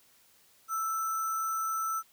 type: tone with sample-and-hold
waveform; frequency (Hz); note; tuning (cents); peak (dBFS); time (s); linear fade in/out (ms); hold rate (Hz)
sine; 1326; E6; +10; -29; 0.68-2.03; 50; 7350
effects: white hiss -63 dBFS RMS until 2.12 s